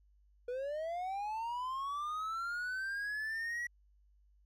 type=linear sweep; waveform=triangle; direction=up; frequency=480 to 1939 Hz; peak=-34 dBFS; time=0.48-3.67 s; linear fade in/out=5 ms; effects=added 50 Hz sine -64 dBFS peak until 4.45 s